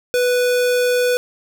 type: tone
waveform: square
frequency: 493.9 Hz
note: B4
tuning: in tune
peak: -15 dBFS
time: 0.14-1.17 s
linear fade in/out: 0 ms
effects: none